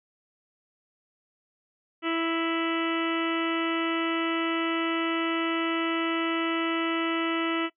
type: harmonic tone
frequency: 330 Hz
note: E4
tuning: 2 cents sharp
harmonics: 1 / 2 / 3 / 4 / 5 / 6 / 7 / 8 / 9 / 10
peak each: -27 / -36 / -39 / -32 / -45 / -35 / -40 / -38 / -37 / -48 dBFS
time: 2.02-7.7 s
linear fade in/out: 50 ms
effects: noise-tail reverb RT60 0.1 s tail -22 dB re dry